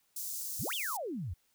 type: high-pass noise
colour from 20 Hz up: white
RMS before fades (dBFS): -39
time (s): 0.16-0.97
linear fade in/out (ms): 5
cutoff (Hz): 5400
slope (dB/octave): 24
type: exponential two-way sweep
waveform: sine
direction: up then down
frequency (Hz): 73.42 to 3698 to 73.42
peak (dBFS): -35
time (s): 0.59-1.34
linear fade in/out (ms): 10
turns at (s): 0.74
effects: white hiss -73 dBFS RMS until 1.54 s